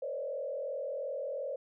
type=tone with frequency modulation; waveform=sine; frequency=554.4 Hz; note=C#5; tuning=in tune; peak=-34 dBFS; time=0.02-1.56 s; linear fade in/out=5 ms; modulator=42.8 Hz; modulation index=1.3; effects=none